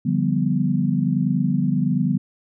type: chord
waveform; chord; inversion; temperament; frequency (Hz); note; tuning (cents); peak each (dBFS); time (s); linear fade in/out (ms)
sine; G dominant seventh; second; equal with one note detuned; 145.99 / 174.61 / 196 / 246.9; D3 / F3 / G3 / B3; -10 / 0 / 0 / 0; -23; 0.05-2.18; 10
effects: none